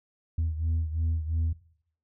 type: beating tone pair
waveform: sine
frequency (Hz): 80.3 / 83.2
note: E2 / E2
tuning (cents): -45 / +17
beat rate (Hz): 2.9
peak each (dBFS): -25 / -30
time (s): 0.38-1.53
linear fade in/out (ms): 5
effects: noise-tail reverb RT60 0.6 s tail -18 dB re dry + tanh soft clip ceiling -22 dBFS